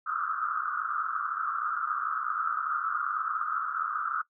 pink band-pass noise, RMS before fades -31 dBFS, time 0.06-4.22 s, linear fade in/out 10 ms, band 1200 to 1400 Hz, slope 96 dB/octave, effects noise-tail reverb RT60 0.1 s tail -20 dB re dry

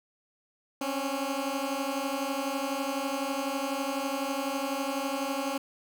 15% pulse beating tone pair, 268.3 / 280.3 Hz, C4 / C#4, +44 / +19 cents, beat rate 12 Hz, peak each -26 dBFS, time 0.81-5.58 s, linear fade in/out 5 ms, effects none

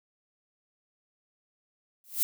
violet noise with exponential growth, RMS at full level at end -22 dBFS, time 2.04-2.23 s, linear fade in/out 0 ms, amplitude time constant 40 ms, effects none

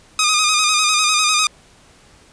10% pulse tone with vibrato, 1237 Hz, D#6, 10 cents flat, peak -5 dBFS, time 0.19-1.47 s, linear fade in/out 2 ms, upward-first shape square, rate 10 Hz, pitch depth 39 cents each way, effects pink hiss -49 dBFS RMS until 2.32 s + resampled to 22050 Hz

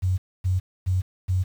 sine tone bursts, 92.5 Hz, F#2, in tune, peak -19 dBFS, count 4, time 0.02-1.44 s, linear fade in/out 20 ms, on 160 ms, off 260 ms, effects 8-bit

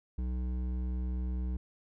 triangle tone with hard clipping, 62.2 Hz, B1, 13 cents sharp, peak -33 dBFS, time 0.18-1.57 s, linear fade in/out 5 ms, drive 14 dB, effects none

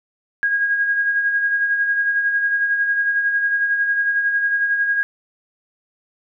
sine tone with tremolo, 1637 Hz, G#6, 25 cents flat, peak -14 dBFS, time 0.43-5.03 s, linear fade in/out 0 ms, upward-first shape sine, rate 11 Hz, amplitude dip 45%, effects none

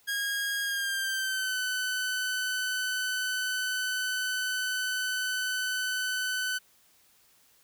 sawtooth tone with pitch glide, 1635 to 1508 Hz, G#6 to F#6, -28 to +32 cents, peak -25 dBFS, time 0.07-6.59 s, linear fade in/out 20 ms, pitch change -140 cents, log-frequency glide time 0.63-1.59 s, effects white hiss -63 dBFS RMS until 7.63 s

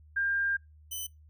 sine / 5% pulse tone pair in turn, 1600 / 3020 Hz, G6 / F#7, +35 / +35 cents, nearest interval major seventh, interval 1100 cents, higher second, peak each -26 dBFS, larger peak neither, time 0.16-0.57 / 0.91-1.07 s, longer first, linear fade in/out 10 ms, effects noise-tail reverb RT60 0.2 s tail -23 dB re dry + added 76 Hz sine -53 dBFS peak until 1.29 s

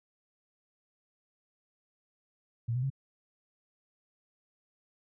sine tone with pitch steps, 116.54 / 125.63 / 135.42 Hz, A#2 / B2 / C#3, 0 / +30 / -40 cents, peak -28 dBFS, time 2.68-2.902 s, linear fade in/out 10 ms, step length 74 ms, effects none

